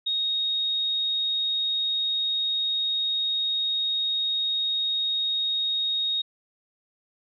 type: tone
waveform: sine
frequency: 3740 Hz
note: A#7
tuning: 5 cents sharp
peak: -23 dBFS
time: 0.06-6.22 s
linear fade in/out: 10 ms
effects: none